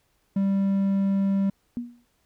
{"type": "tone", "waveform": "triangle", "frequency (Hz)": 196, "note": "G3", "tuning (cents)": 0, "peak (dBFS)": -18, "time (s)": [0.36, 1.5], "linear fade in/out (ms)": 5}
{"type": "tone with exponential decay", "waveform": "sine", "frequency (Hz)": 240, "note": "B3", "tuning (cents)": -49, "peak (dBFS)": -24, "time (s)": [1.77, 2.05], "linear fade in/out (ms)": 0, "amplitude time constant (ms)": 59}
{"effects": ["pink hiss -69 dBFS RMS until 2.25 s"]}